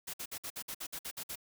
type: noise bursts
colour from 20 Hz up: white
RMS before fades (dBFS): -41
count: 11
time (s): 0.07-1.357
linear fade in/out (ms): 10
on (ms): 67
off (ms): 55
effects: none